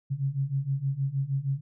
sine beating tone pair, 133.5 / 139.9 Hz, C3 / C#3, +35 / +16 cents, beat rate 6.4 Hz, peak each -30 / -28 dBFS, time 0.1-1.61 s, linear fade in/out 20 ms, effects none

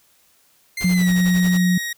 sawtooth tone with pitch glide, 2093 to 1886.3 Hz, C7 to A#6, 0 to +20 cents, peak -21 dBFS, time 0.77-1.93 s, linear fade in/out 5 ms, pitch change -180 cents, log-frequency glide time 0.91-1.11 s
pink noise with tremolo, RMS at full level -32 dBFS, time 0.8-1.58 s, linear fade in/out 10 ms, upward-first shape sine, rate 11 Hz, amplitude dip 75%
sine tone, 180 Hz, F#3, 47 cents flat, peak -14 dBFS, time 0.84-1.78 s, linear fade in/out 5 ms
effects white hiss -58 dBFS RMS until 1.97 s

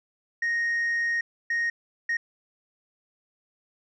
sine tone bursts at uneven times, 1864.7 Hz, A#6, in tune, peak -21 dBFS, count 3, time 0.42-1.21 / 1.5-1.7 / 2.09-2.17 s, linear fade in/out 5 ms, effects tanh soft clip ceiling -22 dBFS

